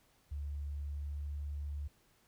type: tone with pitch glide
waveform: sine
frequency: 72.1 to 72.6 Hz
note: D2 to D2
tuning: -31 to -19 cents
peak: -37 dBFS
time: 0.31-1.88 s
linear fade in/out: 10 ms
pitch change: +12 cents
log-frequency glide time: 0.85-1.24 s
effects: pink hiss -70 dBFS RMS until 2.27 s